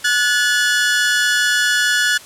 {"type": "tone pair together", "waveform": "sawtooth", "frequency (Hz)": [1461.6, 1717], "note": ["F#6", "A6"], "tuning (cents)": [-22, -43], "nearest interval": "minor third", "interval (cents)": 279, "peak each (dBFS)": -13, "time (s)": [0.04, 2.18], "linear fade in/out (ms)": 10, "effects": ["white hiss -39 dBFS RMS until 2.25 s", "low-pass 10000 Hz 12 dB/octave"]}